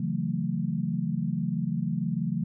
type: chord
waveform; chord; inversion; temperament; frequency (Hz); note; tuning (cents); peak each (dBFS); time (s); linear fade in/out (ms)
sine; F# minor seventh; second; equal with one note detuned; 138.59 / 164.81 / 185 / 223.3; C#3 / E3 / F#3 / A3; 0 / 0 / 0 / +26; -33 / -30 / -31 / -32; 0-2.44; 5
effects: none